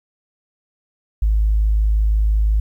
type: tone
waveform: sine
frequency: 52.9 Hz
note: G#1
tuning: 33 cents sharp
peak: -12 dBFS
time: 1.22-2.6 s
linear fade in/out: 5 ms
effects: tanh soft clip ceiling -8 dBFS + 9-bit